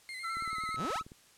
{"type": "tone with vibrato", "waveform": "35% pulse", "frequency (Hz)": 2078, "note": "C7", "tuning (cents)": -12, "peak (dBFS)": -38, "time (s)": [0.09, 0.76], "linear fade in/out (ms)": 0, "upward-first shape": "square", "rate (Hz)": 9.7, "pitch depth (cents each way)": 37}
{"type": "tone with pitch glide", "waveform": "triangle", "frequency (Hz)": [1339, 1294.1], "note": ["E6", "E6"], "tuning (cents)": [27, -32], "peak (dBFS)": -33, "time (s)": [0.23, 1.03], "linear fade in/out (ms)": 20, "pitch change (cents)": -59, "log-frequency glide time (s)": [0.42, 0.56]}
{"type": "click train", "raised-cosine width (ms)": 3, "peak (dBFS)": -37, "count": 15, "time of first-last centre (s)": [0.37, 1.119], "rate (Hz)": 18.7}
{"type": "exponential sweep", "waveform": "sawtooth", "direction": "up", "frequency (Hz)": [98.8, 1509], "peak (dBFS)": -31, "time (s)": [0.76, 1.02], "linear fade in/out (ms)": 50}
{"effects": ["white hiss -61 dBFS RMS until 1.37 s", "low-pass 10000 Hz 12 dB/octave"]}